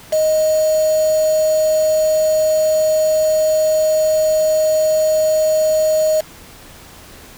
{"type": "tone with quantisation", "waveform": "sine", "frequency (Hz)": 624, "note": "D#5", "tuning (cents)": 5, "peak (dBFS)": -12, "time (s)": [0.12, 6.21], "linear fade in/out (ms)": 10, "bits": 4, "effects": ["pink hiss -40 dBFS RMS until 7.37 s"]}